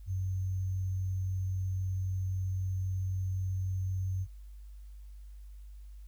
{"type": "tone with sample-and-hold", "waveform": "sine", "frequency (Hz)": 93.8, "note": "F#2", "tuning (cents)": 24, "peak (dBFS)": -30, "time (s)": [0.06, 4.27], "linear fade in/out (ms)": 50, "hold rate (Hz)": 6300, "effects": ["added 50 Hz sine -45 dBFS peak until 6.07 s", "white hiss -71 dBFS RMS until 6.07 s"]}